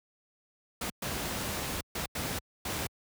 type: noise bursts at uneven times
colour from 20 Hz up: pink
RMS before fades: -34 dBFS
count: 5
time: 0.81-0.9 / 1.02-1.81 / 1.95-2.06 / 2.15-2.39 / 2.65-2.87 s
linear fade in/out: 5 ms
effects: high-pass 60 Hz 12 dB/octave